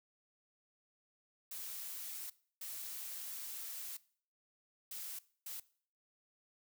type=noise bursts at uneven times; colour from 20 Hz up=blue; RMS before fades=-45 dBFS; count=4; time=1.51-2.3 / 2.61-3.97 / 4.91-5.19 / 5.46-5.6 s; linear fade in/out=5 ms; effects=noise-tail reverb RT60 0.5 s tail -20 dB re dry